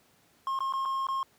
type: tone with dropouts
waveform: triangle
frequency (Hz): 1073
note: C6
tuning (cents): +43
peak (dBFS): -26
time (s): 0.47-1.23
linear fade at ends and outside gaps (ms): 1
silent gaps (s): 0.59-0.605 / 0.725-0.736 / 0.852-0.856 / 1.069-1.086
effects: pink hiss -64 dBFS RMS until 1.38 s + high-pass 100 Hz 12 dB/octave